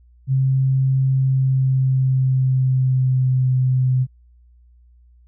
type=tone with pitch glide; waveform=sine; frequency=132.9 to 128.74 Hz; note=C3 to C3; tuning=+27 to -28 cents; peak=-14 dBFS; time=0.27-4.07 s; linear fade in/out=50 ms; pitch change=-55 cents; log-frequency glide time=1.12-3.49 s; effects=added 60 Hz sine -48 dBFS peak until 5.27 s